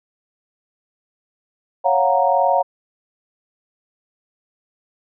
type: chord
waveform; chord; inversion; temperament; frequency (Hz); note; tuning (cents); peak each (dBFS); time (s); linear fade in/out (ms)
sine; Gb major seventh; second; equal; 554.4 / 698.5 / 740 / 932.3; Db5 / F5 / Gb5 / Bb5; 0 / 0 / 0 / 0; -19; 1.84-2.63; 20
effects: none